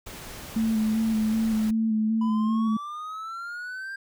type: noise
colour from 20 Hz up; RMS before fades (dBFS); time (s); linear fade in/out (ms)
pink; -40; 0.06-1.71; 10
type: tone with vibrato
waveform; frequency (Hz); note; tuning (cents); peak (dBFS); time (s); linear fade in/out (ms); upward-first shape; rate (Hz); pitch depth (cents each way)
sine; 220; A3; 0; -21; 0.56-2.77; 5; square; 2.6; 23
type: exponential sweep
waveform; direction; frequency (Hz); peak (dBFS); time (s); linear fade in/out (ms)
triangle; up; 987.8 to 1601; -31; 2.21-3.96; 5
effects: none